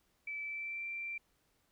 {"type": "tone with pitch glide", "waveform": "sine", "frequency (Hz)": [2312, 2354], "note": ["D7", "D7"], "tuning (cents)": [-28, 3], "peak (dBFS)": -38, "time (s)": [0.27, 1.18], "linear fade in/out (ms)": 5, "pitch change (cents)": 31, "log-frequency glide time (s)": [0.41, 0.86], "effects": ["pink hiss -75 dBFS RMS until 1.71 s"]}